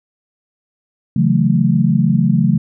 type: chord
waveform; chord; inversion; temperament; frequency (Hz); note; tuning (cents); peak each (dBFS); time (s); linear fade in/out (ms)
sine; F# minor seventh; second; equal; 138.59 / 164.81 / 185 / 220; C#3 / E3 / F#3 / A3; 0 / 0 / 0 / 0; -16; 1.16-2.58; 5
effects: none